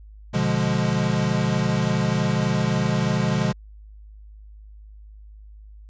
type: chord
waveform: square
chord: B diminished seventh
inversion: none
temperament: equal with one note detuned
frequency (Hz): 123.47 / 146.83 / 175.32 / 207.7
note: B2 / D3 / F3 / Ab3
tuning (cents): 0 / 0 / +7 / 0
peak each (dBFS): -26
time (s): 0.33-3.53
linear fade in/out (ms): 20
effects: added 52 Hz sine -41 dBFS peak until 5.89 s + resampled to 16000 Hz